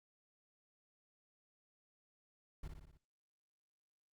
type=noise with echo; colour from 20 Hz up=brown; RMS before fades=-45 dBFS; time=2.63-2.68 s; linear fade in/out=5 ms; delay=59 ms; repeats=5; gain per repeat=-4 dB; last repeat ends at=2.975 s; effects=Opus 48 kbps